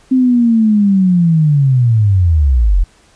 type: linear sweep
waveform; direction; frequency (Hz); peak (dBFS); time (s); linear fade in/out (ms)
sine; down; 262.5 to 39.62; -7; 0.11-2.84; 10
effects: pink hiss -49 dBFS RMS until 3.15 s + resampled to 22050 Hz